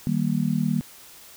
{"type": "chord", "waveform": "sine", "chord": "Eb major", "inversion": "none", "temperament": "just", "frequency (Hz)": [155.56, 194.45, 233.3], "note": ["Eb3", "G3", "Bb3"], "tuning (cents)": [0, -14, 2], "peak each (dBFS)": [-25, -25, -25], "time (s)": [0.07, 0.81], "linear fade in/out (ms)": 0, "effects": ["white hiss -47 dBFS RMS until 1.36 s"]}